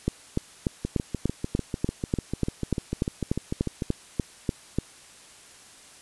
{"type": "two click trains", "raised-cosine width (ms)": 3, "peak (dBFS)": [-14, -10], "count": [21, 17], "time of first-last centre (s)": [[0.85, 3.822], [0.08, 4.786]], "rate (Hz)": [6.73, 3.4], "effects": ["white hiss -50 dBFS RMS until 6.01 s", "resampled to 24000 Hz"]}